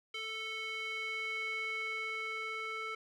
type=tone with band-pass filter sweep; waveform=square; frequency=441.1 Hz; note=A4; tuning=4 cents sharp; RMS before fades=-39 dBFS; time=0.14-2.95 s; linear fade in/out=5 ms; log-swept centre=2700 to 1800 Hz; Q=4.2; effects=none